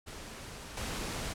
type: noise with level steps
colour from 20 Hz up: pink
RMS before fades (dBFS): -45 / -37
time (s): 0.06-1.34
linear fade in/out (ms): 20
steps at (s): 0.77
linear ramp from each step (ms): 2
effects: low-pass 10000 Hz 12 dB/octave